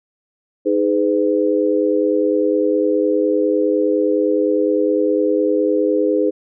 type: chord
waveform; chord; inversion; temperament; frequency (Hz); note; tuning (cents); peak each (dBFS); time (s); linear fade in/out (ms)
sine; G# minor; second; equal with one note detuned; 311.1 / 415.3 / 505.1; D#4 / G#4 / B4; 0 / 0 / +39; -18; 0.65-6.31; 20
effects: none